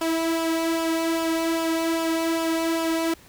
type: tone with flanger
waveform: sawtooth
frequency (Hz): 327.7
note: E4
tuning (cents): -10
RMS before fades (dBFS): -24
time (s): 0.01-3.14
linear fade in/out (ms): 5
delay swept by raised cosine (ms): 0.48 to 2.48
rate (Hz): 2.5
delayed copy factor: -0.55
effects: pink hiss -51 dBFS RMS until 3.28 s